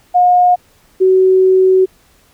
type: tone pair in turn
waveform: sine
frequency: 718 / 375.5 Hz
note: F5 / F#4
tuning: +48 / +26 cents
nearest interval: major seventh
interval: 1122 cents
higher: first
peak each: -6 dBFS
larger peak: neither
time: 0.14-0.56 / 1-1.86 s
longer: second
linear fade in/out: 20 ms
effects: pink hiss -51 dBFS RMS until 2.33 s